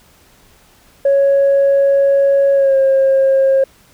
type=tone with pitch glide; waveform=sine; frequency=554.4 to 538 Hz; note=C#5 to C5; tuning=0 to +48 cents; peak=-7 dBFS; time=1.05-3.64 s; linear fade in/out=5 ms; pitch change=-52 cents; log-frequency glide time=2.54-2.77 s; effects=tanh soft clip ceiling -6 dBFS + pink hiss -49 dBFS RMS until 3.93 s